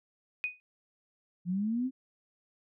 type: tone with exponential decay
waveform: sine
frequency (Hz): 2488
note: D#7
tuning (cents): -1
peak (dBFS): -26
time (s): 0.44-0.6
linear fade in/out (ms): 0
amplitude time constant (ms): 34
type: linear sweep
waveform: sine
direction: up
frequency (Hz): 170 to 267.2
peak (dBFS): -28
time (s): 1.45-1.91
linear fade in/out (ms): 50
effects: none